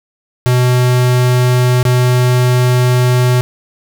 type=tone with dropouts; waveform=square; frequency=124.9 Hz; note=B2; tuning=20 cents sharp; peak=-9 dBFS; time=0.46-3.41 s; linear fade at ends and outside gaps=0 ms; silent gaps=1.829-1.852 s; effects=none